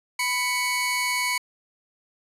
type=tone pair together; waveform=sawtooth; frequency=992.4 / 2230 Hz; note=B5 / C#7; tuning=+8 / +10 cents; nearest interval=octave + major second; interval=1402 cents; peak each=-24 / -21 dBFS; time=0.19-1.38 s; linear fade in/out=5 ms; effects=resampled to 32000 Hz